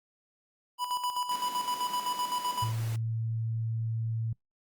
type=tone with tremolo; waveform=square; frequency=987.8 Hz; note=B5; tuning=in tune; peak=-29 dBFS; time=0.78-2.72 s; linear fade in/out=50 ms; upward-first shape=square; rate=7.8 Hz; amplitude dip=60%
type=high-pass noise; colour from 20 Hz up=pink; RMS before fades=-46 dBFS; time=1.31-2.96 s; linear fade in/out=2 ms; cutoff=190 Hz; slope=24 dB/octave
type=tone; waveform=sine; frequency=113 Hz; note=A2; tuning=47 cents sharp; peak=-29 dBFS; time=2.62-4.33 s; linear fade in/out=5 ms
effects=noise-tail reverb RT60 0.1 s tail -23 dB re dry + Opus 32 kbps